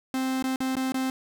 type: tone with dropouts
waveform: 45% pulse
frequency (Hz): 261.6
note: C4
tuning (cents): 0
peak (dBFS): -25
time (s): 0.14-1.1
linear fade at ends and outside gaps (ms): 1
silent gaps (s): 0.425-0.44 / 0.56-0.604 / 0.754-0.767 / 0.921-0.943
effects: none